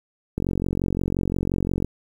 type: click train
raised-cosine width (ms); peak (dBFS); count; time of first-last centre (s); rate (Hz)
3; -11; 68; 0.38-1.846; 45.7
effects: 8-bit